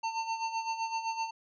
square tone with tremolo, 902 Hz, A5, 43 cents sharp, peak -30 dBFS, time 0.03-1.31 s, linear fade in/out 10 ms, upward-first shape sine, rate 7.8 Hz, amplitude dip 65%, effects resampled to 16000 Hz

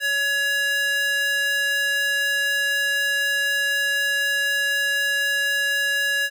square tone with high-pass filter, 562 Hz, C#5, 24 cents sharp, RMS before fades -22 dBFS, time 0-6.3 s, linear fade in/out 50 ms, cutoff 1700 Hz, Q 2.4, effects none

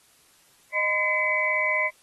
sine tone cluster, 618 / 1018 / 2036 / 2269 Hz, D#5 / C6 / C7 / C#7, -12 / -48 / -48 / +40 cents, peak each -29 / -30 / -24 / -27 dBFS, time 0.72-1.91 s, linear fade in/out 50 ms, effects white hiss -59 dBFS RMS until 2.02 s + AAC 32 kbps

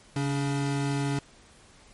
square tone pair together, 138.59 / 285.1 Hz, C#3 / C#4, 0 / +49 cents, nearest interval octave, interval 1249 cents, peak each -28 / -31 dBFS, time 0.16-1.19 s, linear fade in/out 2 ms, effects pink hiss -55 dBFS RMS until 1.93 s + MP3 48 kbps

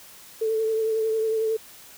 sine tone with vibrato, 442.1 Hz, A4, 8 cents sharp, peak -21 dBFS, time 0.41-1.57 s, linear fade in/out 10 ms, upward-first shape triangle, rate 11 Hz, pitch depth 30 cents each way, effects white hiss -47 dBFS RMS until 1.97 s

